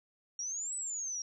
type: exponential two-way sweep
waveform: sine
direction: up then down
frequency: 5588 to 8030 to 5588 Hz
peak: -35 dBFS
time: 0.39-1.22 s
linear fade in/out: 2 ms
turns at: 0.76 s
effects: none